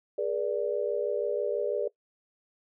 sine chord, G# diminished, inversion none, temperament equal with one note detuned, 415.3 / 481.5 / 587.3 Hz, G#4 / B4 / D5, 0 / -44 / 0 cents, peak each -31 dBFS, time 0.18-1.88 s, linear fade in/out 5 ms, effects noise-tail reverb RT60 0.1 s tail -21 dB re dry

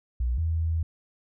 sine tone pair in turn, 60.7 / 81.59 Hz, B1 / E2, -29 / -17 cents, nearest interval perfect fourth, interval 512 cents, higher second, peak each -23 / -23 dBFS, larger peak neither, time 0.2-0.38 / 0.38-0.83 s, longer second, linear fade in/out 5 ms, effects none

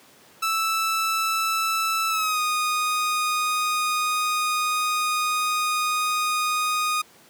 sawtooth tone with pitch glide, 1318.5 to 1237.3 Hz, E6 to D#6, 0 to -10 cents, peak -18 dBFS, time 0.42-7.02 s, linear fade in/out 10 ms, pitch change -110 cents, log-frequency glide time 2.09-2.4 s, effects pink hiss -52 dBFS RMS until 7.29 s + high-pass 200 Hz 12 dB/octave

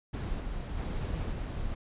brown noise with level steps, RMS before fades -34 / -36 / -33 / -35 dBFS, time 0.13-1.75 s, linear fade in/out 10 ms, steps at 0.4 / 0.77 / 1.31 s, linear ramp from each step 5 ms, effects resampled to 8000 Hz

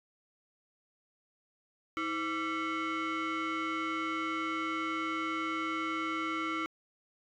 sine tone with frequency modulation, 517 Hz, C5, 21 cents flat, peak -29 dBFS, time 1.97-6.66 s, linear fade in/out 0 ms, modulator 838 Hz, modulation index 2.2, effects tanh soft clip ceiling -30 dBFS

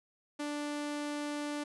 sawtooth tone, 293.7 Hz, D4, in tune, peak -31 dBFS, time 0.39-1.64 s, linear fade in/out 10 ms, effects resampled to 24000 Hz + 12-bit

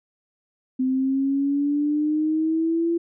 sine exponential sweep, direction up, 256.9 to 340.3 Hz, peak -19 dBFS, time 0.79-2.98 s, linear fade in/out 10 ms, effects none

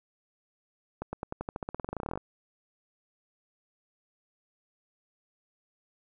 accelerating click train, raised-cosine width 1 ms, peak -20 dBFS, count 23, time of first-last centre 1.02-2.175 s, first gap 110 ms, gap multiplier 0.92, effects none

